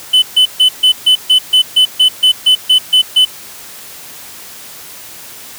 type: tone bursts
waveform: triangle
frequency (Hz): 3020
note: F#7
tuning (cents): +35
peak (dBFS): -3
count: 14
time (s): 0.13-3.252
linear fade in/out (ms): 10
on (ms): 93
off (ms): 140
effects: white hiss -32 dBFS RMS until 5.58 s + high-pass 60 Hz 12 dB/octave